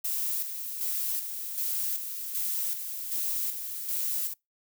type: noise with tremolo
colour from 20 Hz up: violet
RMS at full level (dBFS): -30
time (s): 0.04-4.34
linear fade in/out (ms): 10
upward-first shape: square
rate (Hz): 1.3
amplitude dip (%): 50
effects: noise-tail reverb RT60 0.2 s tail -25 dB re dry

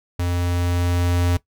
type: tone with level ramp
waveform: square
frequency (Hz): 87.9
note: F2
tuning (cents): +12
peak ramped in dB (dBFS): -21 to -17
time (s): 0.19-1.37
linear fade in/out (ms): 5
effects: noise-tail reverb RT60 0.1 s tail -17 dB re dry

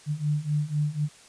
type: beating tone pair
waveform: sine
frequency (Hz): 146.83 / 150.83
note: D3 / D3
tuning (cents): 0 / +47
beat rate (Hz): 4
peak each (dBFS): -28 / -26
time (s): 0.06-1.09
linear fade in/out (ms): 50
effects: white hiss -52 dBFS RMS until 1.28 s + resampled to 22050 Hz

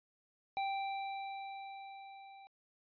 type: tone with level ramp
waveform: square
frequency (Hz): 784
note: G5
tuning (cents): 0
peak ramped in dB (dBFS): -34 to -54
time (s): 0.57-2.47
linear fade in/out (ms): 0
effects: resampled to 11025 Hz

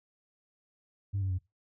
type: tone with pitch steps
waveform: sine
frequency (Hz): 99.2 / 95.43 / 91.81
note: G2 / G2 / F#2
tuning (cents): +21 / -46 / -13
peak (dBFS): -27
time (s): 1.13-1.388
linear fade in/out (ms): 20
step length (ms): 86
effects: noise-tail reverb RT60 0.2 s tail -20 dB re dry + tanh soft clip ceiling -26 dBFS

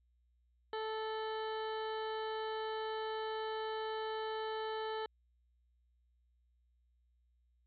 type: harmonic tone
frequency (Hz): 438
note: A4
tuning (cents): -8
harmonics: 1 / 2 / 3 / 4 / 5 / 7 / 8 / 9 / 10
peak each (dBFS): -39 / -42 / -48 / -49 / -59 / -51 / -64 / -55 / -62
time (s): 0.73-5.06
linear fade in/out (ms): 2
effects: added 60 Hz sine -70 dBFS peak until 7.66 s

